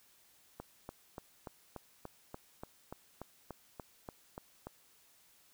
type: click train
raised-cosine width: 1 ms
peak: -29 dBFS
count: 15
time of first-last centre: 0.6-4.67 s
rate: 3.44 Hz
effects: white hiss -66 dBFS RMS until 5.53 s